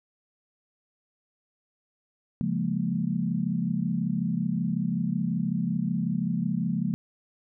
sine chord, Bb minor seventh, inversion first, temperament equal, 138.59 / 174.61 / 207.7 / 233.1 Hz, Db3 / F3 / Ab3 / Bb3, 0 / 0 / 0 / 0 cents, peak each -33 / -28 / -30 / -31 dBFS, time 2.41-6.94 s, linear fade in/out 0 ms, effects none

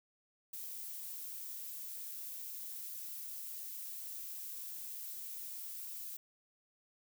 violet noise, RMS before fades -45 dBFS, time 0.53-6.17 s, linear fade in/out 5 ms, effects none

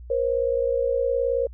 sine tone pair together, 477.9 / 537 Hz, A#4 / C5, +43 / +45 cents, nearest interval major second, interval 202 cents, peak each -23 dBFS, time 0.1-1.47 s, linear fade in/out 5 ms, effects added 60 Hz sine -38 dBFS peak until 1.53 s

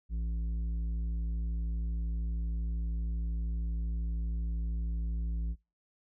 sine tone with tanh clipping, 56.4 Hz, A1, 44 cents sharp, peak -32 dBFS, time 0.09-5.56 s, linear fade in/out 50 ms, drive 8 dB, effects noise-tail reverb RT60 0.3 s tail -25 dB re dry

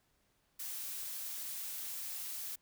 blue noise, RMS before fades -42 dBFS, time 0.59-2.56 s, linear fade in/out 10 ms, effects pink hiss -75 dBFS RMS until 2.61 s

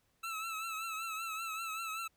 25% pulse tone with vibrato, 1316 Hz, E6, 3 cents flat, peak -34 dBFS, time 0.23-2.08 s, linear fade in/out 10 ms, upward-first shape triangle, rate 5.2 Hz, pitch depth 62 cents each way, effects pink hiss -75 dBFS RMS until 2.16 s

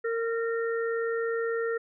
harmonic tone, 459.4 Hz, A#4, 25 cents flat, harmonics 1 / 3 / 4, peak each -27 / -36 / -37 dBFS, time 0.04-1.78 s, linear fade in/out 10 ms, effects none

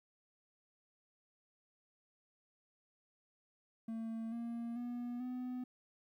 triangle tone with pitch steps, 225.6 / 233.7 / 242.1 / 250.8 Hz, A3 / A#3 / B3 / B3, +44 / +5 / -34 / +27 cents, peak -37 dBFS, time 3.88-5.64 s, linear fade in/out 5 ms, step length 440 ms, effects 13-bit

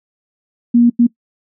sine tone bursts at uneven times, 238 Hz, A#3, 36 cents sharp, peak -6 dBFS, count 2, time 0.74-0.9 / 0.99-1.07 s, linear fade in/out 10 ms, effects noise-tail reverb RT60 0.1 s tail -21 dB re dry

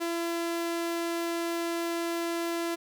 sawtooth tone, 337.9 Hz, E4, 43 cents sharp, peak -25 dBFS, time 0-2.76 s, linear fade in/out 20 ms, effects none

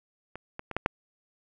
clicks, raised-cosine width 0.5 ms, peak -24 / -21 / -21 / -12 / -7 dBFS, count 5, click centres 0.356 / 0.594 / 0.713 / 0.766 / 0.861 s, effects none

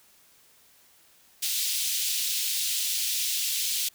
pink high-pass noise, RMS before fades -28 dBFS, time 1.42-3.89 s, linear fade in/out 10 ms, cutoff 3100 Hz, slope 24 dB/octave, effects white hiss -59 dBFS RMS until 3.94 s

